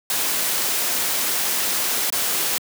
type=noise with dropouts; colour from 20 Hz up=white; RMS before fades=-22 dBFS; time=0.1-2.58 s; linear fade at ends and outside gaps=1 ms; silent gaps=2.101-2.124 s; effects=high-pass 200 Hz 12 dB/octave